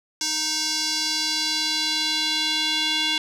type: tone with band-pass filter sweep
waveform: square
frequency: 311.1 Hz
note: D#4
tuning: in tune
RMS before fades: -24 dBFS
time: 0.21-3.18 s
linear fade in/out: 2 ms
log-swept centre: 5600 to 3400 Hz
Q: 2.9
effects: none